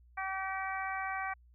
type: harmonic tone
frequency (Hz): 383.6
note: G4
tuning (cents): -37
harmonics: 2 / 3 / 4 / 5 / 6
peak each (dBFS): -38 / -40 / -41 / -42 / -43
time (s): 0.17-1.34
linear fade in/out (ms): 10
effects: added 60 Hz sine -58 dBFS peak until 1.54 s